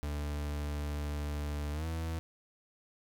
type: tone with pitch glide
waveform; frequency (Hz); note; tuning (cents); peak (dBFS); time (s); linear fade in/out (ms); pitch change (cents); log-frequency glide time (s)
40% pulse; 73.42 to 81.46; D2 to E2; 0 to -20; -33; 0.03-2.19; 0; +180; 1.72-1.86
effects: none